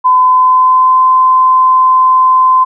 sine tone with pitch glide, 1015 to 1030.4 Hz, B5 to C6, +47 to -27 cents, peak -4 dBFS, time 0.04-2.65 s, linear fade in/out 20 ms, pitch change +26 cents, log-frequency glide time 0.21-1.02 s, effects none

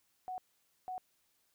sine tone bursts at uneven times, 740 Hz, F#5, in tune, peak -38 dBFS, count 2, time 0.28-0.38 / 0.88-0.98 s, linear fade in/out 0 ms, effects white hiss -75 dBFS RMS until 1.54 s

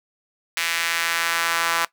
sawtooth tone with high-pass filter sweep, 167.3 Hz, E3, 26 cents sharp, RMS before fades -23 dBFS, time 0.57-1.85 s, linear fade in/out 0 ms, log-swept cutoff 2100 to 1200 Hz, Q 1.6, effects noise-tail reverb RT60 0.1 s tail -18 dB re dry

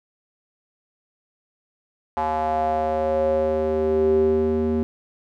square tone with band-pass filter sweep, 78 Hz, D#2, 5 cents sharp, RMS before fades -21 dBFS, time 2.17-4.83 s, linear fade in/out 0 ms, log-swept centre 840 to 300 Hz, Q 5.7, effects none

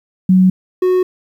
sine / triangle tone pair in turn, 185.9 / 367.3 Hz, F#3 / F#4, +8 / -13 cents, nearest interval octave, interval 1179 cents, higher second, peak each -6 / -8 dBFS, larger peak first, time 0.29-0.5 / 0.82-1.03 s, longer neither, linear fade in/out 5 ms, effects 8-bit

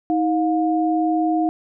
sine tone pair together, 317.6 / 711.9 Hz, D#4 / F5, +36 / +33 cents, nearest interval octave + major second, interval 1397 cents, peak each -18 / -21 dBFS, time 0.1-1.49 s, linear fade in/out 0 ms, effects none

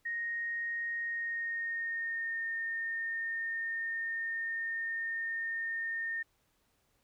sine tone with pitch glide, 1864.7 to 1827.4 Hz, A#6 to A#6, 0 to -35 cents, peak -33 dBFS, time 0.05-6.23 s, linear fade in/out 10 ms, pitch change -35 cents, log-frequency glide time 1-2.46 s, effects pink hiss -74 dBFS RMS until 7.03 s

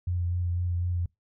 sine tone with vibrato, 88 Hz, F2, 14 cents sharp, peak -25 dBFS, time 0.07-1.06 s, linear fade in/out 5 ms, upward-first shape triangle, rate 4 Hz, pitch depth 24 cents each way, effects noise-tail reverb RT60 0.2 s tail -26 dB re dry

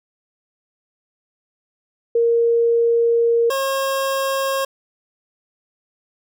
sine / 25% pulse tone pair in turn, 466.2 / 540.7 Hz, A#4 / C#5, 0 / -43 cents, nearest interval minor third, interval 257 cents, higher second, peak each -13 / -15 dBFS, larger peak first, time 2.15-3.5 / 3.5-4.65 s, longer first, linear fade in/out 5 ms, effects none

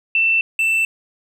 sine / triangle tone pair in turn, 2675 / 2665 Hz, E7 / E7, +25 / +18 cents, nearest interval unison, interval 7 cents, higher first, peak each -13 dBFS, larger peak neither, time 0.15-0.41 / 0.59-0.85 s, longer neither, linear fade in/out 2 ms, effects none

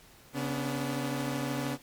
sawtooth tone cluster, 137.3 / 248.8 / 287.7 Hz, C#3 / B3 / D4, -16 / +13 / -36 cents, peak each -31 dBFS, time 0.33-1.78 s, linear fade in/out 50 ms, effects pink hiss -56 dBFS RMS until 1.82 s + MP3 96 kbps

